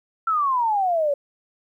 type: exponential sweep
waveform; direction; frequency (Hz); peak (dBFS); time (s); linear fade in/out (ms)
sine; down; 1356 to 555; -18; 0.27-1.14; 5
effects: 10-bit